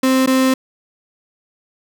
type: tone with dropouts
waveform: 35% pulse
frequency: 261.6 Hz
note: C4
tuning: in tune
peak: -10 dBFS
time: 0.03-0.54 s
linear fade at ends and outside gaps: 5 ms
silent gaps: 0.262-0.273 s
effects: none